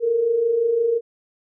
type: tone pair together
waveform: sine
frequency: 440.4 / 466.2 Hz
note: A4 / A#4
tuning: +2 / 0 cents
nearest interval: minor second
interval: 98 cents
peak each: -26 / -17 dBFS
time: 0-1.01 s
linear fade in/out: 50 ms
effects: none